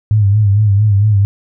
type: tone with vibrato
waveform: sine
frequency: 103.2 Hz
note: G#2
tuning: 10 cents flat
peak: -7 dBFS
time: 0.11-1.25 s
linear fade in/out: 0 ms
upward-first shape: sine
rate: 4.4 Hz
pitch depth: 81 cents each way
effects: none